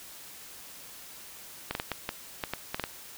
clicks, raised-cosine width 0.3 ms, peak -14 dBFS, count 10, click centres 1.71 / 1.751 / 1.799 / 1.917 / 2.091 / 2.438 / 2.536 / 2.745 / 2.797 / 2.839 s, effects white hiss -47 dBFS RMS until 3.17 s

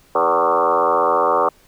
sine tone with frequency modulation, 834 Hz, G#5, 7 cents sharp, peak -13 dBFS, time 0.15-1.49 s, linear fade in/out 5 ms, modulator 84.8 Hz, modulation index 5, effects pink hiss -53 dBFS RMS until 1.67 s

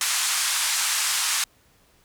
white band-pass noise, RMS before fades -24 dBFS, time 0.01-1.44 s, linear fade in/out 2 ms, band 960 to 10000 Hz, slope 24 dB/octave, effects pink hiss -60 dBFS RMS until 2.04 s

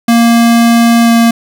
square tone with pitch glide, 233.1 to 231.6 Hz, A#3 to A#3, 0 to -11 cents, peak -5 dBFS, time 0.08-1.31 s, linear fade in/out 5 ms, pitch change -11 cents, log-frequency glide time 1.03-1.11 s, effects none

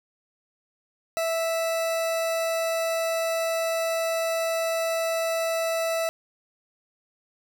40% pulse tone, 658 Hz, E5, 3 cents flat, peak -23 dBFS, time 1.17-6.09 s, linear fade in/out 0 ms, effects none

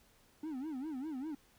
triangle tone with vibrato, 285 Hz, C#4, 48 cents sharp, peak -36 dBFS, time 0.43-1.35 s, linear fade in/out 5 ms, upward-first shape sine, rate 5 Hz, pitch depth 220 cents each way, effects pink hiss -67 dBFS RMS until 1.58 s

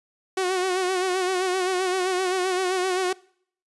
sawtooth tone with vibrato, 370 Hz, F#4, in tune, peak -18 dBFS, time 0.37-3.13 s, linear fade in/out 5 ms, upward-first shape sine, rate 7.7 Hz, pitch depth 53 cents each way, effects noise-tail reverb RT60 0.6 s tail -23 dB re dry + resampled to 24000 Hz

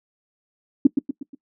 sine tone with echo, 278.1 Hz, C#4, 6 cents sharp, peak -7 dBFS, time 0.85-0.87 s, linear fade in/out 5 ms, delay 120 ms, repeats 4, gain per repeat -7 dB, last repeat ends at 1.35 s, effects noise-tail reverb RT60 0.1 s tail -21 dB re dry

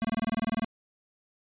square tone bursts, 225.3 Hz, A3, 41 cents sharp, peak -26 dBFS, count 13, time 0.02-0.645 s, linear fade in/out 0 ms, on 25 ms, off 25 ms, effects resampled to 8000 Hz

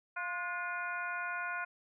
harmonic tone with a mistuned harmonic, 350 Hz, F4, 4 cents sharp, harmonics 2 / 3 / 4 / 5 / 6 / 7, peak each -44 / -42 / -37 / -49 / -49 / -45 dBFS, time 0.16-1.65 s, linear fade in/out 10 ms, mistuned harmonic 4, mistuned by +55 cents, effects none

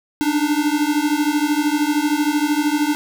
square beating tone pair, 291 / 304 Hz, D4 / D#4, -16 / -40 cents, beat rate 13 Hz, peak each -20 dBFS, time 0.21-2.95 s, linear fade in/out 0 ms, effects none

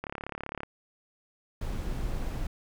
click train, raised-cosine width 0.5 ms, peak -20 dBFS, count 22, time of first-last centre 0.04-0.633 s, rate 35.4 Hz
brown noise, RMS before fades -32 dBFS, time 1.61-2.47 s, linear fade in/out 5 ms
effects none

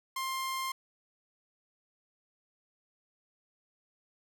sawtooth tone, 1056 Hz, C6, 16 cents sharp, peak -29 dBFS, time 0.16-0.72 s, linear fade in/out 5 ms, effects none

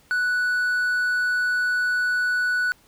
triangle tone, 1480 Hz, F#6, in tune, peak -18 dBFS, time 0.11-2.72 s, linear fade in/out 0 ms, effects pink hiss -57 dBFS RMS until 2.87 s

